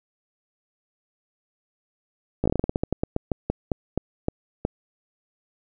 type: slowing click train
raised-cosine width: 2 ms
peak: -9 dBFS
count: 20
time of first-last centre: 2.44-4.651 s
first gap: 16 ms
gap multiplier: 1.19
effects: none